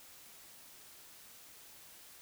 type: silence
effects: white hiss -56 dBFS RMS until 2.21 s